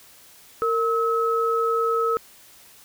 sine tone pair together, 459.4 / 1289.7 Hz, A#4 / E6, -25 / -38 cents, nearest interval octave + tritone, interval 1787 cents, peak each -22 dBFS, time 0.62-2.17 s, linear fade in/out 0 ms, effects white hiss -50 dBFS RMS until 2.84 s

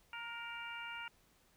harmonic tone with a mistuned harmonic, 466.2 Hz, A#4, in tune, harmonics 2 / 3 / 4 / 5 / 6, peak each -49 / -47 / -55 / -49 / -49 dBFS, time 0.13-1.08 s, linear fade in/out 2 ms, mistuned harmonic 3, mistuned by +20 cents, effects pink hiss -70 dBFS RMS until 1.56 s

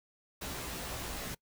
pink noise with comb filter, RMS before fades -40 dBFS, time 0.41-1.35 s, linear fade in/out 10 ms, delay 16 ms, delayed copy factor +0.75, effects noise-tail reverb RT60 0.1 s tail -23 dB re dry

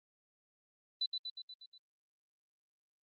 sine tone with echo, 3991 Hz, B7, 17 cents sharp, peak -31 dBFS, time 1.01-1.06 s, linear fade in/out 5 ms, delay 120 ms, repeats 6, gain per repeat -4 dB, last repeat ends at 1.78 s, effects Opus 24 kbps

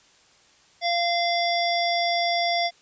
harmonic tone, 690 Hz, F5, 21 cents flat, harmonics 1 / 3 / 5 / 7 / 8, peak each -23 / -28 / -30 / -31 / -32 dBFS, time 0.81-2.71 s, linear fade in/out 50 ms, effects white hiss -57 dBFS RMS until 2.81 s + resampled to 16000 Hz

